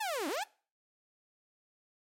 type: linear two-way sweep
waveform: sawtooth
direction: down then up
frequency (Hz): 908 to 261.6 to 908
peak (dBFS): -29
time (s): 0-0.44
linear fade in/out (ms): 10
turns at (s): 0.28
effects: noise-tail reverb RT60 0.4 s tail -23 dB re dry + MP3 64 kbps